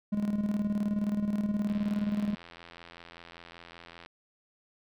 triangle tone with tremolo, 207.2 Hz, G#3, 4 cents flat, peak -23 dBFS, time 0.12-2.35 s, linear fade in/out 10 ms, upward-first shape square, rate 19 Hz, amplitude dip 55%
click train, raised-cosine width 0.3 ms, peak -31 dBFS, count 203, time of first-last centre 1.69-4.061 s, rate 85.2 Hz
effects none

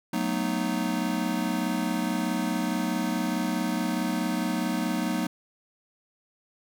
square chord, B dominant seventh, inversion second, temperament just, 185.21 / 222.2 / 246.9 / 308.7 Hz, F#3 / A3 / B3 / D#4, +2 / +17 / 0 / -14 cents, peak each -32 dBFS, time 0.13-5.27 s, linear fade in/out 5 ms, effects none

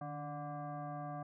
sine tone with frequency modulation, 287.7 Hz, D4, 36 cents flat, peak -40 dBFS, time 0.01-1.23 s, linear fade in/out 5 ms, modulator 439 Hz, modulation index 1.8, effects none

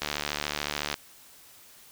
click train, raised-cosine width 0.2 ms, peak -11 dBFS, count 69, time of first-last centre 0.02-0.941 s, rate 73.8 Hz, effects white hiss -53 dBFS RMS until 1.91 s

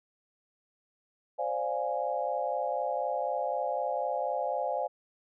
sine chord, D half-diminished seventh, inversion third, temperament equal, 523.3 / 587.3 / 698.5 / 830.6 Hz, C5 / D5 / F5 / Ab5, 0 / 0 / 0 / 0 cents, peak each -34 dBFS, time 1.38-4.88 s, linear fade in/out 20 ms, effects none

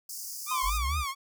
pink high-pass noise, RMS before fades -39 dBFS, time 0.09-0.78 s, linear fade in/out 5 ms, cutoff 4800 Hz, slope 96 dB/octave
sawtooth tone with vibrato, 1152 Hz, D6, 34 cents flat, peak -27 dBFS, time 0.46-1.15 s, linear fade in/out 50 ms, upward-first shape triangle, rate 4.3 Hz, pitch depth 150 cents each way
triangle tone, 1032 Hz, C6, 24 cents flat, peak -27 dBFS, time 0.51-0.7 s, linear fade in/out 5 ms
sine exponential two-way sweep, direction up then down, 41.46 to 80 to 58.5 Hz, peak -28 dBFS, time 0.62-1.05 s, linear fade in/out 50 ms, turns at 0.96 s
effects none

